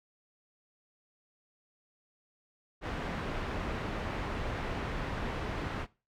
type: low-pass noise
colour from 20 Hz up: pink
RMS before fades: -36 dBFS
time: 2.81-5.87 s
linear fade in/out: 50 ms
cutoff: 2200 Hz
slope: 12 dB/octave
effects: noise-tail reverb RT60 0.3 s tail -20 dB re dry